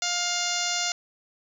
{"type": "harmonic tone", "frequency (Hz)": 705, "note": "F5", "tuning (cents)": 16, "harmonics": [1, 2, 3, 4, 5, 6, 7, 8, 9, 10], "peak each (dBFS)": [-34, -34, -34, -34, -34, -34, -34, -34, -34, -34], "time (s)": [0.02, 0.92], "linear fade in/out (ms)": 2, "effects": ["9-bit"]}